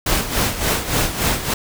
pink noise with tremolo, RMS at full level -17 dBFS, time 0.06-1.54 s, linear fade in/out 5 ms, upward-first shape sine, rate 3.5 Hz, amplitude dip 70%, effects none

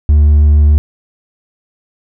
sine tone with hard clipping, 74.4 Hz, D2, 23 cents sharp, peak -5 dBFS, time 0.09-0.78 s, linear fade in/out 0 ms, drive 2 dB, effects none

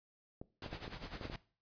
clicks, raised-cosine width 2 ms, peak -32 dBFS, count 7, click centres 0.415 / 0.662 / 0.729 / 0.879 / 1.212 / 1.254 / 1.299 s
pink noise with tremolo, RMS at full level -44 dBFS, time 0.62-1.36 s, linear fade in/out 2 ms, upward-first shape sine, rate 10 Hz, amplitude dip 75%
effects noise-tail reverb RT60 0.4 s tail -19 dB re dry + resampled to 11025 Hz

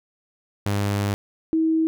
sawtooth / sine tone pair in turn, 101.2 / 321.3 Hz, G#2 / E4, -44 / -44 cents, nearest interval octave + minor sixth, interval 2000 cents, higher second, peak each -17 dBFS, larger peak neither, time 0.66-1.14 / 1.53-1.87 s, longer first, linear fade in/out 0 ms, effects none

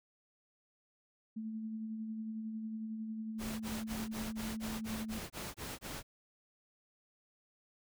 sine tone with tremolo, 220 Hz, A3, in tune, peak -37 dBFS, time 1.36-5.19 s, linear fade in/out 10 ms, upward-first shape sine, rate 11 Hz, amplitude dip 30%
pink noise bursts, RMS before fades -43 dBFS, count 11, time 3.38-6.03 s, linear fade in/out 50 ms, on 220 ms, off 23 ms
effects none

